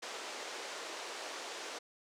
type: band-pass noise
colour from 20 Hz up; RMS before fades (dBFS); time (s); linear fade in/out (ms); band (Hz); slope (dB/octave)
pink; -44; 0.02-1.79; 10; 380 to 7500; 24
effects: none